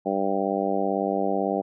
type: harmonic tone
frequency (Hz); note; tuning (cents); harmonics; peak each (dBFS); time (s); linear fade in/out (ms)
98; G2; 0; 2 / 3 / 4 / 5 / 6 / 7 / 8; -30 / -30 / -30 / -30 / -30 / -30 / -30; 0.05-1.62; 20
effects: none